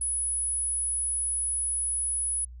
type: tone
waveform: sine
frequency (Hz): 10160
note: D#9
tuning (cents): +35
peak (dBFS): -26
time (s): 0.01-2.45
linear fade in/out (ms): 5
effects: added 61 Hz sine -41 dBFS peak until 2.6 s